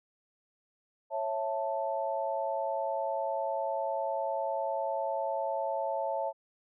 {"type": "chord", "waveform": "sine", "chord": "A major", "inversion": "first", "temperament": "just", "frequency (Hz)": [550, 660, 880], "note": ["C#5", "E5", "A5"], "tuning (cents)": [-14, 2, 0], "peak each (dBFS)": -34, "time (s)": [1.1, 6.33], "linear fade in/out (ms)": 50, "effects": []}